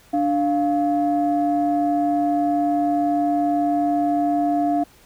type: tone pair together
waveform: sine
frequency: 293.7 / 698.5 Hz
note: D4 / F5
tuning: 0 / 0 cents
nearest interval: octave + minor third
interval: 1500 cents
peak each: -19 dBFS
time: 0.13-4.84 s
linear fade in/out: 10 ms
effects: tanh soft clip ceiling -11 dBFS + pink hiss -52 dBFS RMS until 5.05 s